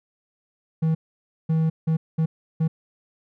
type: tone bursts at uneven times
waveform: triangle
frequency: 160.3 Hz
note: E3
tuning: 48 cents flat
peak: -16 dBFS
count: 5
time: 0.82-0.95 / 1.49-1.7 / 1.87-1.97 / 2.18-2.26 / 2.6-2.68 s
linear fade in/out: 10 ms
effects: none